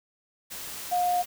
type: tone in noise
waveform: sine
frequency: 714 Hz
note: F5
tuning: 38 cents sharp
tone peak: -22 dBFS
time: 0.91-1.23 s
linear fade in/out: 20 ms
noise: white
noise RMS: -38 dBFS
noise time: 0.5-1.26 s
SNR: +13 dB
effects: none